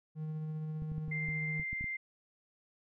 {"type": "tone with tremolo", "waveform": "triangle", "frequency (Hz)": 155.56, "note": "D#3", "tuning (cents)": 0, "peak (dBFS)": -33, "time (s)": [0.15, 1.64], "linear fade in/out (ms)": 50, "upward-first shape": "triangle", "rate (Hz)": 15, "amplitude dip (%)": 25}
{"type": "clicks", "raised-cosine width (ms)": 5, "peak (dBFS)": -31, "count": 9, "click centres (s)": [0.822, 0.918, 0.981, 1.081, 1.287, 1.597, 1.73, 1.81, 1.842]}
{"type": "tone", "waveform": "sine", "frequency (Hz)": 2093, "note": "C7", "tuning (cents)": 0, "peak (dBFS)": -35, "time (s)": [1.11, 1.97], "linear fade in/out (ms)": 10}
{"effects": []}